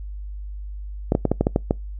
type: clicks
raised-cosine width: 2 ms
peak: -4 dBFS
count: 8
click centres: 1.121 / 1.151 / 1.253 / 1.316 / 1.41 / 1.469 / 1.561 / 1.709 s
effects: noise-tail reverb RT60 0.2 s tail -26 dB re dry + added 50 Hz sine -30 dBFS peak until 1.99 s